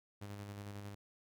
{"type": "tone with tremolo", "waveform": "sawtooth", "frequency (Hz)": 101.6, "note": "G#2", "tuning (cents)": -38, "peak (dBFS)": -40, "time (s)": [0.21, 0.95], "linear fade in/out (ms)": 10, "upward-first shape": "square", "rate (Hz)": 11, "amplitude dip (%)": 30, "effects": []}